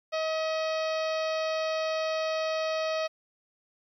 harmonic tone with a mistuned harmonic, 634 Hz, D#5, 32 cents sharp, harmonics 1 / 2 / 3 / 4 / 5 / 6 / 7 / 8 / 9, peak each -28 / -36 / -41 / -39 / -44 / -45 / -44 / -46 / -49 dBFS, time 0.12-3.08 s, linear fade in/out 20 ms, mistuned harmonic 3, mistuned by +22 cents, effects 11-bit

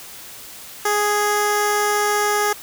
10% pulse tone with notch filter, 415.3 Hz, G#4, in tune, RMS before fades -19 dBFS, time 0.85-2.53 s, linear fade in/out 5 ms, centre 2600 Hz, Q 1.9, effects white hiss -38 dBFS RMS until 2.62 s

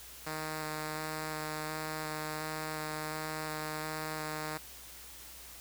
5% pulse tone with vibrato, 155 Hz, D#3, 6 cents flat, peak -25 dBFS, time 0.26-4.58 s, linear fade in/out 10 ms, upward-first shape square, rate 1.4 Hz, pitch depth 8 cents each way, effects added 60 Hz sine -58 dBFS peak until 5.6 s + white hiss -50 dBFS RMS until 5.6 s

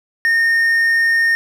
triangle tone, 1834 Hz, A#6, 29 cents flat, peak -10 dBFS, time 0.25-1.35 s, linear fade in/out 0 ms, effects none

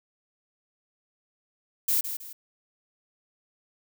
violet noise with echo, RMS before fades -24 dBFS, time 1.88-2.01 s, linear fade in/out 5 ms, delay 160 ms, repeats 2, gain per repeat -9 dB, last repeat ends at 2.33 s, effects none

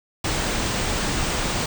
pink band-stop noise, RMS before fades -24 dBFS, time 0.24-1.66 s, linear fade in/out 5 ms, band 9300 to 16000 Hz, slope 96 dB/octave, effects none

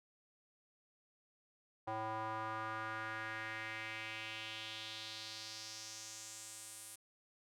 square tone with band-pass filter sweep, 110 Hz, A2, in tune, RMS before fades -45 dBFS, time 1.87-6.96 s, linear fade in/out 10 ms, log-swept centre 840 to 9900 Hz, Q 2.7, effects none

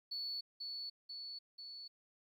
sine tone with echo, 4435 Hz, C#8, in tune, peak -38 dBFS, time 0.11-0.41 s, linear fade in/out 10 ms, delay 490 ms, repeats 3, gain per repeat -3 dB, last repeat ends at 1.88 s, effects tanh soft clip ceiling -34 dBFS + 13-bit

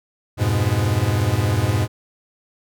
45% pulse chord, F diminished, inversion none, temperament equal, 87.31 / 103.83 / 123.47 Hz, F2 / Ab2 / Cb3, 0 / 0 / 0 cents, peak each -25 / -19 / -22 dBFS, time 0.37-1.88 s, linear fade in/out 50 ms, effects none

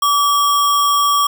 sine tone with sample-and-hold, 1153 Hz, D6, 32 cents flat, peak -11 dBFS, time 0.02-1.27 s, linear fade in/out 5 ms, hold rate 4410 Hz, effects none

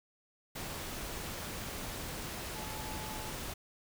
sine tone in noise, 864 Hz, A5, 32 cents flat, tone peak -46 dBFS, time 2.55-3.3 s, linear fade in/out 10 ms, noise pink, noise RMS -41 dBFS, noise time 0.55-3.54 s, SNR -8 dB, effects none

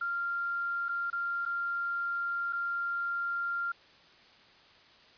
sine tone with dropouts, 1390 Hz, F6, 9 cents flat, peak -30 dBFS, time 0.01-3.72 s, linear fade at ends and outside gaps 5 ms, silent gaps 0.885-0.89 / 1.102-1.128 / 1.453-1.46 / 2.526-2.53 s, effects white hiss -58 dBFS RMS until 5.17 s + resampled to 11025 Hz

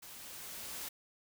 white noise with level ramp, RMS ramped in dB -51 to -42 dBFS, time 0.02-0.89 s, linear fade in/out 10 ms, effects none

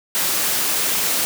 white high-pass noise, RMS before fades -20 dBFS, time 0.15-1.25 s, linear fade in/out 0 ms, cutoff 140 Hz, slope 12 dB/octave, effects none

